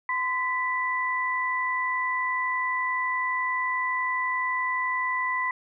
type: tone pair together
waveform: sine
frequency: 1023.8 / 1975.5 Hz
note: C6 / B6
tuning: -38 / 0 cents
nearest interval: major seventh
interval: 1138 cents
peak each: -27 dBFS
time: 0.09-5.51 s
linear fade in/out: 2 ms
effects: none